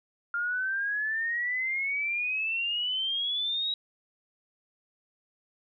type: exponential sweep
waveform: sine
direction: up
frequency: 1396.9 to 3852 Hz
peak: -27 dBFS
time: 0.34-3.74 s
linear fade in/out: 2 ms
effects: none